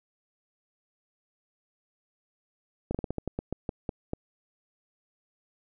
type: slowing click train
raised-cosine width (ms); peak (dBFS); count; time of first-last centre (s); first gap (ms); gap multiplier
2; -17; 12; 2.91-4.134; 36; 1.21
effects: none